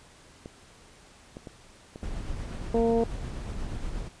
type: clicks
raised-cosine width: 2 ms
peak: -26 dBFS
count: 5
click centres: 0.459 / 1.369 / 1.472 / 1.959 / 2.031 s
type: noise with tremolo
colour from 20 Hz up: brown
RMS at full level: -33 dBFS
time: 2.02-4.09 s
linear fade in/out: 20 ms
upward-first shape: sine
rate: 8.3 Hz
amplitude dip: 30%
type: harmonic tone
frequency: 230 Hz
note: A#3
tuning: 23 cents flat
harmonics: 1 / 2 / 3 / 4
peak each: -26 / -23 / -31 / -39 dBFS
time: 2.74-3.04 s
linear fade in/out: 5 ms
effects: pink hiss -54 dBFS RMS until 4.2 s + resampled to 22050 Hz